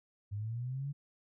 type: linear sweep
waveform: sine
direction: up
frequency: 99 to 145.1 Hz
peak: -35 dBFS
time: 0.31-0.93 s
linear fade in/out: 20 ms
effects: none